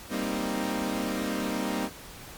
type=chord; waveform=sawtooth; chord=C minor seventh; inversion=second; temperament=equal; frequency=196 / 233.1 / 261.6 / 311.1 Hz; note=G3 / Bb3 / C4 / Eb4; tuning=0 / 0 / 0 / 0 cents; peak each=-30 dBFS; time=0.09-1.9 s; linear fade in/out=50 ms; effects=pink hiss -45 dBFS RMS until 2.37 s + Opus 48 kbps